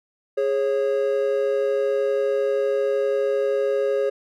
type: tone pair together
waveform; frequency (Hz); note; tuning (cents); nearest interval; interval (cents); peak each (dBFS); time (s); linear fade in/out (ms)
triangle; 414.2 / 546.9; G#4 / C#5; -5 / -23; perfect fourth; 482; -20; 0.37-4.1; 10
effects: none